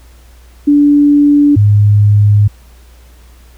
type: tone pair in turn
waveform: sine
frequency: 290 / 103.57 Hz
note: D4 / G#2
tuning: -22 / -4 cents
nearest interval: octave + tritone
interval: 1782 cents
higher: first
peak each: -4 dBFS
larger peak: neither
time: 0.67-1.56 / 1.56-2.48 s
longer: second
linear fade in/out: 10 ms
effects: added 60 Hz sine -37 dBFS peak until 3.57 s + pink hiss -47 dBFS RMS until 3.57 s